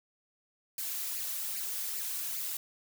blue noise with flanger, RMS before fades -36 dBFS, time 0.78-2.57 s, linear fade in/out 2 ms, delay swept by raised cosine 0.42 to 3.52 ms, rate 2.5 Hz, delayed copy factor +0.65, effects none

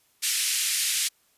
white band-pass noise, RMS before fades -26 dBFS, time 0.22-1.09 s, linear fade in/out 20 ms, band 2000 to 11000 Hz, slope 24 dB/octave, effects white hiss -65 dBFS RMS until 1.37 s + resampled to 32000 Hz

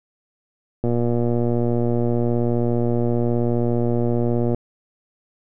click train, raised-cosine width 2 ms, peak -9 dBFS, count 442, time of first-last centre 0.84-4.546 s, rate 119 Hz, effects none

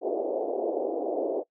pink band-pass noise, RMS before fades -29 dBFS, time 0.01-1.44 s, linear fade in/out 50 ms, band 320 to 690 Hz, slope 48 dB/octave, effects noise-tail reverb RT60 0.1 s tail -22 dB re dry

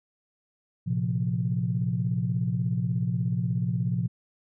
sine chord, Bb suspended second, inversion none, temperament equal with one note detuned, 114.21 / 130.81 / 174.61 Hz, Bb2 / C3 / F3, -35 / 0 / 0 cents, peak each -28 dBFS, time 0.86-4.08 s, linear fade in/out 20 ms, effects tanh soft clip ceiling -14 dBFS

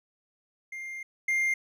triangle tone pair in turn, 2109 / 2109 Hz, C7 / C7, +13 / +13 cents, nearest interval unison, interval 0 cents, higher neither, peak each -34 / -22 dBFS, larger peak second, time 0.72-1.03 / 1.28-1.54 s, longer first, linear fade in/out 5 ms, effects none

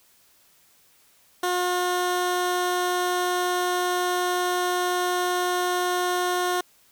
15% pulse tone, 358.9 Hz, F4, 47 cents sharp, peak -16 dBFS, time 1.43-6.61 s, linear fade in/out 5 ms, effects white hiss -59 dBFS RMS until 6.91 s

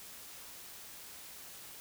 silence, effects white hiss -50 dBFS RMS until 1.8 s

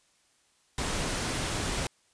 pink noise, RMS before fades -31 dBFS, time 0.78-1.87 s, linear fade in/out 2 ms, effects white hiss -67 dBFS RMS until 2.13 s + resampled to 22050 Hz

